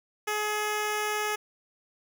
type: tone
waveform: 10% pulse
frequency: 422.4 Hz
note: G#4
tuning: 29 cents sharp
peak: -19 dBFS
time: 0.27-1.36 s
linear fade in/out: 10 ms
effects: none